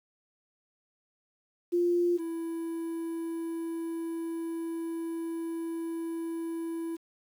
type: tone pair in turn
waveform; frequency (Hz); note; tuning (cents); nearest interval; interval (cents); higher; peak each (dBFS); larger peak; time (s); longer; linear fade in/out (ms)
sine / triangle; 349.2 / 331; F4 / E4; 0 / +7; minor second; 93; first; -23 / -30; first; 1.72-2.18 / 2.18-6.97; second; 20
effects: 9-bit